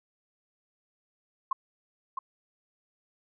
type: tone with echo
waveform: sine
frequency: 1065 Hz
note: C6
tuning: 30 cents sharp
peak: -24 dBFS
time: 1.51-1.53 s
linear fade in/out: 5 ms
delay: 660 ms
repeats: 1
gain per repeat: -6 dB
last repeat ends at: 2.19 s
effects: none